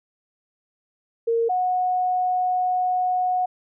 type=tone pair in turn; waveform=sine; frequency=461 / 731.8 Hz; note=A#4 / F#5; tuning=-19 / -19 cents; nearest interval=minor sixth; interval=800 cents; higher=second; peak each=-18 / -19 dBFS; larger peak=first; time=1.27-1.49 / 1.49-3.46 s; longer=second; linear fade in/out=10 ms; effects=none